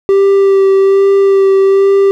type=tone with vibrato; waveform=triangle; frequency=391.2 Hz; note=G4; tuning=4 cents flat; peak=-3 dBFS; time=0.09-2.11 s; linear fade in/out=0 ms; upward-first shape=sine; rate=1.2 Hz; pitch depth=15 cents each way; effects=none